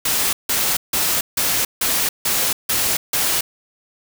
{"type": "noise bursts", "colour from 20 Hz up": "white", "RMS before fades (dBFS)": -19, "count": 8, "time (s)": [0.05, 3.41], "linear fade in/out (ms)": 5, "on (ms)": 280, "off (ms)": 160, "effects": []}